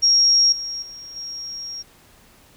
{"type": "tone with level steps", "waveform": "sine", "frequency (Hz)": 5588, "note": "F8", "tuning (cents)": 0, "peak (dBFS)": [-12, -26, -35, -29], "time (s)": [0.02, 1.83], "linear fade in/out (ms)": 20, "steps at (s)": [0.52, 0.82, 1.16], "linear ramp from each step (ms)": 5, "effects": ["pink hiss -52 dBFS RMS until 2.56 s"]}